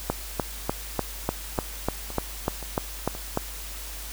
two click trains, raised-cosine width 1 ms, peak -9 / -23 dBFS, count 12 / 4, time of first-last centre 0.1-3.374 / 1.58-3.151 s, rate 3.36 / 1.91 Hz, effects added 50 Hz sine -38 dBFS peak until 4.12 s + white hiss -39 dBFS RMS until 4.12 s

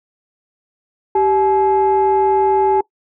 sine tone pair together, 388.6 / 853 Hz, G4 / G#5, -15 / +46 cents, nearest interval octave + major second, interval 1361 cents, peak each -13 dBFS, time 1.15-2.81 s, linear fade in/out 5 ms, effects noise-tail reverb RT60 0.1 s tail -21 dB re dry + tanh soft clip ceiling -6 dBFS

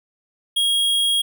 square tone, 3281 Hz, G#7, 22 cents flat, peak -17 dBFS, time 0.56-1.22 s, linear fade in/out 10 ms, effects none

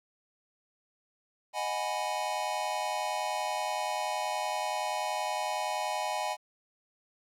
square chord, G# minor seventh, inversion second, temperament equal with one note detuned, 619.7 / 740 / 830.6 / 987.8 Hz, D#5 / F#5 / G#5 / B5, -7 / 0 / 0 / 0 cents, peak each -38 / -37 / -35 / -38 dBFS, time 1.53-6.37 s, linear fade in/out 50 ms, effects low-pass 11000 Hz 12 dB/octave + 11-bit

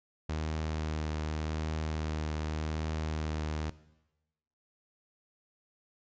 sawtooth tone with vibrato, 77.7 Hz, D#2, 2 cents flat, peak -28 dBFS, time 0.29-3.7 s, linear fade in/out 5 ms, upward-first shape triangle, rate 0.86 Hz, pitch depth 18 cents each way, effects noise-tail reverb RT60 1.0 s tail -18 dB re dry + resampled to 16000 Hz

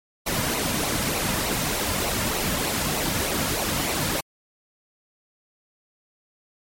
pink noise with flanger, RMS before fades -25 dBFS, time 0.26-4.21 s, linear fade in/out 10 ms, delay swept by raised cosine 0.59 to 2.69 ms, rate 3.3 Hz, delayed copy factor -0.55, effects MP3 64 kbps

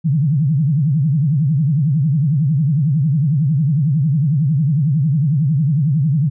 sine tone with vibrato, 146.83 Hz, D3, in tune, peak -12 dBFS, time 0.04-6.3 s, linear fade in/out 20 ms, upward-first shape triangle, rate 11 Hz, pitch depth 280 cents each way, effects none

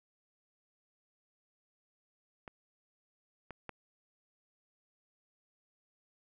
clicks, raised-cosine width 0.5 ms, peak -30 / -29 / -26 dBFS, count 3, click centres 2.478 / 3.507 / 3.693 s, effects none

